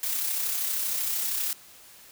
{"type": "noise with amplitude modulation", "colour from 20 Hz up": "blue", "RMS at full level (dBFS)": -27, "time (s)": [0.03, 1.53], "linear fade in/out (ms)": 2, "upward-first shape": "sine", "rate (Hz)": 32.8, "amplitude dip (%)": 35, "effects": ["white hiss -51 dBFS RMS until 2.11 s"]}